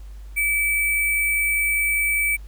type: tone with sample-and-hold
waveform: sine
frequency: 2305 Hz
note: D7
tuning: 33 cents flat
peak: -18 dBFS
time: 0.36-2.37 s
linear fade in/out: 20 ms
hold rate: 11025 Hz
effects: added 50 Hz sine -35 dBFS peak until 2.47 s + pink hiss -56 dBFS RMS until 2.47 s